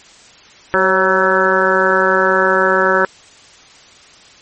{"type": "harmonic tone with a mistuned harmonic", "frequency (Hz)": 189.5, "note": "F#3", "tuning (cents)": 42, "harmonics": [1, 2, 3, 4, 5, 6, 7, 8, 9], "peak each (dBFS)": [-25, -17, -17, -28, -19, -26, -17, -17, -19], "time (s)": [0.74, 3.05], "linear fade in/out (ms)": 0, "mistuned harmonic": 3, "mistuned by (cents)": -39, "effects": ["white hiss -43 dBFS RMS until 4.41 s", "MP3 32 kbps"]}